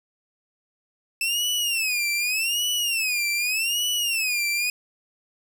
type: tone with vibrato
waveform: sawtooth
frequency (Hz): 2637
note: E7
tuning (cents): 0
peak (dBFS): -19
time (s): 1.21-4.7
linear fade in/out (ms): 2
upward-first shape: sine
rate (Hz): 0.84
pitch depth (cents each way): 200
effects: 9-bit